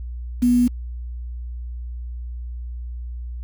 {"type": "tone with quantisation", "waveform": "sine", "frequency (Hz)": 244.5, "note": "B3", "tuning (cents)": -17, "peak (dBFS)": -13, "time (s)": [0.42, 0.68], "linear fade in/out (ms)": 10, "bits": 6, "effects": ["added 60 Hz sine -28 dBFS peak until 3.43 s"]}